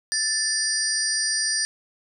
sine tone cluster, 1764 / 4686 / 4946 / 5780 / 8770 Hz, A6 / D8 / D#8 / F#8 / C#9, +4 / -5 / -11 / -41 / -20 cents, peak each -28 dBFS, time 0.12-1.65 s, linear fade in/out 0 ms, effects none

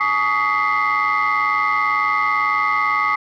sine tone cluster, 852 / 1130 / 1250 / 1996 / 2094 Hz, G#5 / C#6 / D#6 / B6 / C7, +44 / +33 / +8 / +18 / +1 cents, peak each -25 / -19 / -19 / -25 / -21 dBFS, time 0-3.16 s, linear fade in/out 10 ms, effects tanh soft clip ceiling -10 dBFS

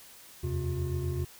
triangle tone cluster, 81.9 / 89.6 / 132.4 / 357.5 Hz, E2 / F2 / C3 / F4, -11 / +45 / +21 / +41 cents, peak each -31 / -36 / -31 / -35 dBFS, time 0.43-1.25 s, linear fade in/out 10 ms, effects white hiss -52 dBFS RMS until 1.39 s

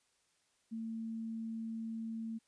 sine tone, 225 Hz, A3, 39 cents sharp, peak -38 dBFS, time 0.71-2.39 s, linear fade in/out 20 ms, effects white hiss -75 dBFS RMS until 2.47 s + resampled to 22050 Hz

